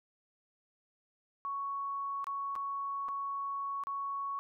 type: tone with dropouts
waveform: sine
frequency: 1112 Hz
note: C#6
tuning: 5 cents sharp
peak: -34 dBFS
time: 1.45-4.39 s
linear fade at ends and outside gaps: 0 ms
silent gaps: 2.243-2.269 / 2.554-2.561 / 3.084-3.088 / 3.837-3.87 s
effects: none